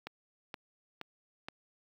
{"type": "click train", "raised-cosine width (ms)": 0.3, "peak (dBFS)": -24, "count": 4, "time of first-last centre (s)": [0.07, 1.485], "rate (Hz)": 2.12, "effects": ["high-pass 100 Hz 12 dB/octave", "9-bit"]}